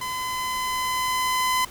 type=tone with level ramp; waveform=sawtooth; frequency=1017 Hz; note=C6; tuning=50 cents flat; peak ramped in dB=-24 to -16 dBFS; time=0.01-1.65 s; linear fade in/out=5 ms; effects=pink hiss -43 dBFS RMS until 1.7 s